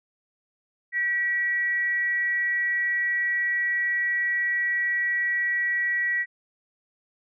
sine tone with frequency modulation, 1929 Hz, B6, 41 cents flat, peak -22 dBFS, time 0.92-6.26 s, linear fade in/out 50 ms, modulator 358 Hz, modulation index 0.24, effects none

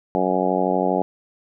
harmonic tone, 92.5 Hz, F#2, in tune, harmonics 2 / 3 / 4 / 5 / 6 / 7 / 8 / 9, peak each -26 / -26 / -26 / -26 / -26 / -26 / -26 / -26 dBFS, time 0.15-1.02 s, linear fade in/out 0 ms, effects none

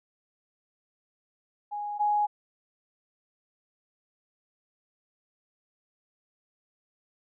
sine tone pair in turn, 828 / 832.8 Hz, G#5 / G#5, -5 / +5 cents, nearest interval unison, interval 10 cents, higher second, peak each -31 / -22 dBFS, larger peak second, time 1.71-1.99 / 1.99-2.27 s, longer neither, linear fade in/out 20 ms, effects none

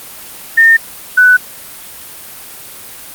sine tone pair in turn, 1820 / 1492 Hz, A#6 / F#6, -42 / +14 cents, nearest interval minor third, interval 344 cents, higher first, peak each -3 dBFS, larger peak neither, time 0.57-0.77 / 1.17-1.37 s, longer neither, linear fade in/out 10 ms, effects white hiss -31 dBFS RMS until 3.14 s + Opus 32 kbps

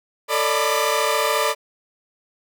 sawtooth tone cluster, 445.8 / 572 / 606 / 994 / 1193 Hz, A4 / D5 / D#5 / B5 / D6, +23 / -46 / -46 / +11 / +27 cents, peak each -21 dBFS, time 0.28-1.55 s, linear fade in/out 50 ms, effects none

